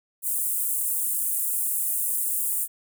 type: high-pass noise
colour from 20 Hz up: pink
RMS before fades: -26 dBFS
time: 0.22-2.68 s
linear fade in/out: 50 ms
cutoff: 8400 Hz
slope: 48 dB/octave
effects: none